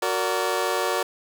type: chord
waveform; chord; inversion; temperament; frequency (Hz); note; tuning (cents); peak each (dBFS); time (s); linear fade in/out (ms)
20% pulse; Gb augmented; none; just; 370 / 462.5 / 578.1; Gb4 / Bb4 / D5; 0 / -14 / -27; -22; 0.02-1.03; 5
effects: none